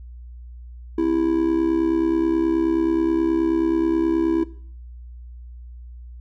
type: tone with amplitude modulation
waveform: triangle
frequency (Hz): 329.6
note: E4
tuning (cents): 0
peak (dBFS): -12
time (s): 0.98-4.44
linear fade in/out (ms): 5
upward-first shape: sine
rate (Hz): 69.4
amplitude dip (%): 75
effects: noise-tail reverb RT60 0.5 s tail -18 dB re dry + added 60 Hz sine -36 dBFS peak until 6.2 s